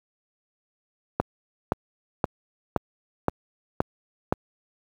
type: click train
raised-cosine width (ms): 1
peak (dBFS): -6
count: 7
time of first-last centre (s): 1.2-4.325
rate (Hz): 1.92
effects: high-pass 60 Hz 12 dB/octave + 8-bit